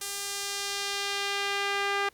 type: tone with band-pass filter sweep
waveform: sawtooth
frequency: 400.4 Hz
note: G4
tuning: 37 cents sharp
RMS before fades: -31 dBFS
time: 0.01-2.09 s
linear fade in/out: 5 ms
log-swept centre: 9100 to 1700 Hz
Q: 0.91
effects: pink hiss -61 dBFS RMS until 2.13 s